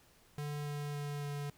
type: tone with pitch steps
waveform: square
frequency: 146.83 / 145.98 / 145.14 / 144.31 Hz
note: D3 / D3 / D3 / D3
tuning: 0 / -10 / -20 / -30 cents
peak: -38 dBFS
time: 0.38-1.5 s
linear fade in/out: 2 ms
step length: 280 ms
effects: pink hiss -65 dBFS RMS until 1.57 s